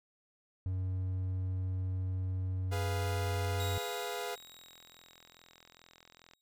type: tone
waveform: triangle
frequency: 93 Hz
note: F#2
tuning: 9 cents sharp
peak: -30 dBFS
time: 0.66-3.78 s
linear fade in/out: 0 ms
type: chord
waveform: sawtooth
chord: F diminished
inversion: first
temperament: equal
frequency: 415.3 / 493.9 / 698.5 Hz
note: Ab4 / Cb5 / F5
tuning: 0 / 0 / 0 cents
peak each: -37 dBFS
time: 2.71-4.36 s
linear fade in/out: 20 ms
type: click train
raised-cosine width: 0.2 ms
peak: -37 dBFS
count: 142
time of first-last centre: 3.01-6.335 s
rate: 42.4 Hz
type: tone with exponential decay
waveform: sawtooth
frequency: 3800 Hz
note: A#7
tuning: 33 cents sharp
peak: -37 dBFS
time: 3.6-6.41 s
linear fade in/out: 0 ms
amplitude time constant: 610 ms
effects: none